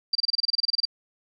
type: tone bursts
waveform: sine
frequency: 4699 Hz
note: D8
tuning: in tune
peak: -19 dBFS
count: 15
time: 0.13-0.853 s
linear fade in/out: 5 ms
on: 23 ms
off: 27 ms
effects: none